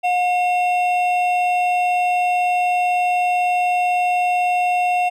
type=tone pair together; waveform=triangle; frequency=720 / 2718 Hz; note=F#5 / F7; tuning=-47 / -48 cents; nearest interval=octave + major seventh; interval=2299 cents; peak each=-14 / -23 dBFS; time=0.03-5.1 s; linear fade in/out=20 ms; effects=none